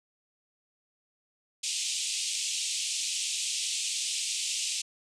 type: band-pass noise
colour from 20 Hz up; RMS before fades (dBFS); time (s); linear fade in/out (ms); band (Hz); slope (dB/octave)
white; -32; 1.63-4.82; 10; 2500 to 8700; 48
effects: none